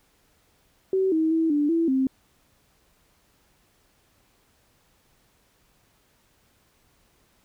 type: tone with pitch steps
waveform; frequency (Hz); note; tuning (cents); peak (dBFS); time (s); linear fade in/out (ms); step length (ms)
sine; 380.6 / 318.6 / 324.5 / 293 / 331.6 / 264; F#4 / D#4 / E4 / D4 / E4 / C4; +49 / +41 / -27 / -4 / +10 / +16; -19; 0.93-2.07; 2; 190
effects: pink hiss -64 dBFS RMS until 7.44 s